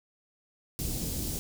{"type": "band-stop noise", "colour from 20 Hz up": "pink", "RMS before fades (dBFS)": -33, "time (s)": [0.79, 1.39], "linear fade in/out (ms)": 0, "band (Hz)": [330, 5700], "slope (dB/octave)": 12, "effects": []}